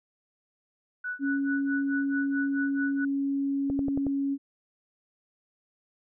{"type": "tone with tremolo", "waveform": "sine", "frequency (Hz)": 1480, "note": "F#6", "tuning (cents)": 0, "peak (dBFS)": -29, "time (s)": [1.04, 3.05], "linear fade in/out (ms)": 5, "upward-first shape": "sine", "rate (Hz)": 4.6, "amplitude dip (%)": 95}
{"type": "tone", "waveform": "sine", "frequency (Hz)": 277.2, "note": "C#4", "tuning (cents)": 0, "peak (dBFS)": -25, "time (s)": [1.19, 4.38], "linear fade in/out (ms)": 50}
{"type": "click train", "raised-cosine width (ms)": 2, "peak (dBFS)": -20, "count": 5, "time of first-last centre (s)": [3.7, 4.067], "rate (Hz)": 10.9}
{"effects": []}